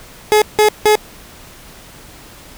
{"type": "tone bursts", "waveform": "30% pulse", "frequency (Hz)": 424.6, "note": "G#4", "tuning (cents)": 38, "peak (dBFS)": -5, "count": 3, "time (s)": [0.32, 0.954], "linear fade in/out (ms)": 0, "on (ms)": 98, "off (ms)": 170, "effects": ["pink hiss -39 dBFS RMS until 2.57 s"]}